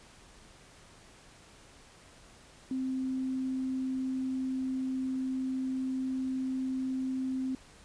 sine tone, 261 Hz, C4, 4 cents flat, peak -30 dBFS, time 2.71-7.55 s, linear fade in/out 2 ms, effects pink hiss -56 dBFS RMS until 7.84 s + resampled to 22050 Hz

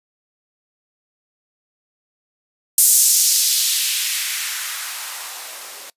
violet noise with band-pass filter sweep, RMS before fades -19 dBFS, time 2.78-5.9 s, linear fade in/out 2 ms, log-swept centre 8600 to 450 Hz, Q 1.3, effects noise-tail reverb RT60 0.1 s tail -22 dB re dry + resampled to 32000 Hz

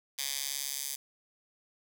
10% pulse tone with high-pass filter sweep, 138.8 Hz, C#3, 3 cents sharp, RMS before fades -36 dBFS, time 0.18-0.96 s, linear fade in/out 10 ms, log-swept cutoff 4000 to 6600 Hz, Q 0.9, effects none

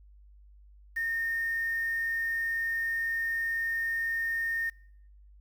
sine tone with quantisation, 1831 Hz, A#6, 32 cents flat, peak -28 dBFS, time 0.96-4.7 s, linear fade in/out 10 ms, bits 8, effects noise-tail reverb RT60 0.8 s tail -25 dB re dry + added 50 Hz sine -52 dBFS peak until 5.4 s

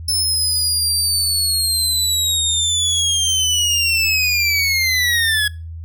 25% pulse linear sweep, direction down, 5280 to 1668 Hz, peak -11 dBFS, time 0.08-5.48 s, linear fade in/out 5 ms, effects noise-tail reverb RT60 0.3 s tail -22 dB re dry + added 82 Hz sine -28 dBFS peak until 5.84 s

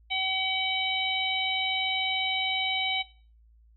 harmonic tone with a mistuned harmonic, 759 Hz, F#5, 44 cents sharp, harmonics 1 / 3 / 4 / 5, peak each -34 / -30 / -31 / -33 dBFS, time 0.1-3.03 s, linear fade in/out 20 ms, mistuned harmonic 5, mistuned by +18 cents, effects noise-tail reverb RT60 0.4 s tail -18 dB re dry + added 56 Hz sine -55 dBFS peak until 3.76 s

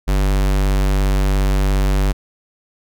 square tone, 48.58 Hz, G1, 15 cents flat, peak -14 dBFS, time 0.07-2.13 s, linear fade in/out 20 ms, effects none

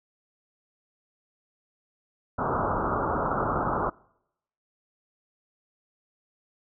white low-pass noise, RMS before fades -27 dBFS, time 2.38-3.9 s, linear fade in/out 10 ms, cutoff 1400 Hz, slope 96 dB/octave, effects noise-tail reverb RT60 0.8 s tail -25 dB re dry

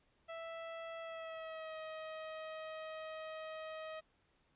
sawtooth tone with pitch glide, 659.3 to 631.3 Hz, E5 to D#5, 0 to +25 cents, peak -40 dBFS, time 0.28-4.01 s, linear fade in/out 20 ms, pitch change -75 cents, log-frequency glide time 1.01-1.78 s, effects pink hiss -75 dBFS RMS until 4.55 s + resampled to 8000 Hz

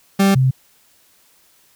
40% pulse / sine tone pair in turn, 196 / 130.81 Hz, G3 / C3, 0 / 0 cents, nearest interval perfect fifth, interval 700 cents, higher first, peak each -10 / -11 dBFS, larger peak first, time 0.19-0.35 / 0.35-0.51 s, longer neither, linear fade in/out 10 ms, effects white hiss -55 dBFS RMS until 1.75 s

